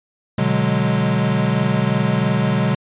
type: chord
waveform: square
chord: G# half-diminished seventh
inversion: first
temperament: equal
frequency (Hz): 123.47 / 146.83 / 185 / 207.7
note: B2 / D3 / F#3 / G#3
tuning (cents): 0 / 0 / 0 / 0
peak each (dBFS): -22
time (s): 0.38-2.75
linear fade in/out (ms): 5
effects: resampled to 8000 Hz